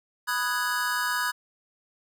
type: chord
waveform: square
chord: G# minor seventh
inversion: first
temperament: equal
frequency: 987.8 / 1244.5 / 1480 / 1661.2 Hz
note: B5 / D#6 / F#6 / G#6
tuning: 0 / 0 / 0 / 0 cents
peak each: -32 / -33 / -32 / -30 dBFS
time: 0.27-1.32 s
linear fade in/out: 20 ms
effects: none